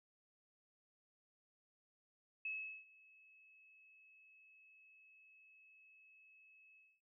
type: tone with ADSR envelope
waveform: sine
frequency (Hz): 2587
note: E7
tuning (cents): -33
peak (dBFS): -39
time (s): 2.45-7.01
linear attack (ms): 4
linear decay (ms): 390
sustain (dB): -24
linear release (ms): 240
effects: none